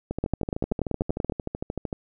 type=two click trains; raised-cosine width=2 ms; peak=-11 / -15 dBFS; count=12 / 25; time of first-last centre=0.24-1.298 / 0.11-1.928 s; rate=10.4 / 13.2 Hz; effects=none